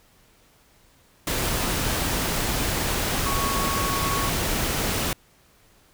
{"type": "tone in noise", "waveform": "sine", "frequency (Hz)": 1109, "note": "C#6", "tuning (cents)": 0, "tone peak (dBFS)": -27, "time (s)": [3.26, 4.29], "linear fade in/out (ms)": 2, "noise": "pink", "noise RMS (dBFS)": -25, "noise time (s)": [1.27, 5.13], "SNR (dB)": -5, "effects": ["pink hiss -58 dBFS RMS until 5.93 s"]}